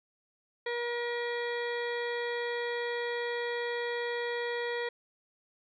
harmonic tone, 477.5 Hz, A#4, 42 cents sharp, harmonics 1 / 2 / 3 / 4 / 5 / 7 / 8 / 9, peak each -33 / -41 / -46 / -37 / -46 / -46 / -53 / -52 dBFS, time 0.66-4.89 s, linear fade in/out 5 ms, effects none

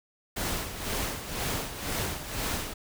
pink noise with tremolo, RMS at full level -30 dBFS, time 0.36-2.74 s, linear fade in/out 10 ms, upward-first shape sine, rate 2 Hz, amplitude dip 65%, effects none

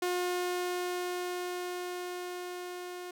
sawtooth tone with level ramp, 358.3 Hz, F4, 44 cents sharp, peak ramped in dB -25 to -36 dBFS, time 0.02-3.11 s, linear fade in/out 5 ms, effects none

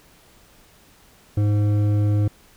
sine tone with hard clipping, 103.83 Hz, G#2, in tune, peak -18 dBFS, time 1.37-2.28 s, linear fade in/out 5 ms, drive 9 dB, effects pink hiss -53 dBFS RMS until 2.56 s

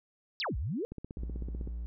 sine exponential two-way sweep, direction down then up, 5260 to 51.91 to 500 Hz, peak -31 dBFS, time 0.4-0.85 s, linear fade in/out 0 ms, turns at 0.57 s
click train, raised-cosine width 3 ms, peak -28 dBFS, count 13, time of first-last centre 0.92-1.675 s, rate 15.9 Hz
triangle tone, 58.27 Hz, A#1, in tune, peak -33 dBFS, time 1.18-1.86 s, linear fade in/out 0 ms
effects none

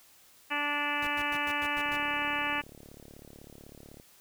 harmonic tone, 291.7 Hz, D4, 12 cents flat, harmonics 1 / 2 / 3 / 4 / 5 / 6 / 7 / 8 / 9 / 10, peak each -40 / -43 / -36 / -37 / -40 / -35 / -40 / -37 / -36 / -40 dBFS, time 0.5-2.62 s, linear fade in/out 20 ms
pink noise bursts, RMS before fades -44 dBFS, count 7, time 1.02-1.966 s, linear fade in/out 5 ms, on 52 ms, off 97 ms
click train, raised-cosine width 2 ms, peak -36 dBFS, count 78, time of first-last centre 1.86-3.999 s, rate 36 Hz
effects white hiss -59 dBFS RMS until 4.2 s

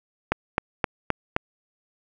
click train, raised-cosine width 0.5 ms, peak -5 dBFS, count 5, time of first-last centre 0.32-1.364 s, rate 3.83 Hz, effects none

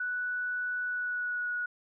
sine tone with pitch glide, 1480 to 1459.6 Hz, F#6 to F#6, 0 to -24 cents, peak -30 dBFS, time 0-1.66 s, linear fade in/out 5 ms, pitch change -24 cents, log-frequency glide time 0.83-1.54 s, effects none

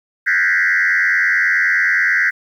sine tone with frequency modulation, 1766 Hz, A6, 6 cents sharp, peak -11 dBFS, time 0.26-2.31 s, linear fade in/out 20 ms, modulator 89.4 Hz, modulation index 3.1, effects tanh soft clip ceiling -8 dBFS + 8-bit

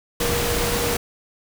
sine tone in noise, 474.9 Hz, A#4, 32 cents sharp, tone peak -25 dBFS, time 0.2-0.97 s, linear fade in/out 5 ms, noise pink, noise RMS -23 dBFS, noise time 0.2-0.97 s, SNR -5 dB, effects none

